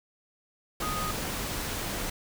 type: tone in noise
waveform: sine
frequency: 1244.5 Hz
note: D#6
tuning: in tune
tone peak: -32 dBFS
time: 0.82-1.11 s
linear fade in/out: 5 ms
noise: pink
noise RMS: -33 dBFS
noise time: 0.8-2.1 s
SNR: -2 dB
effects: none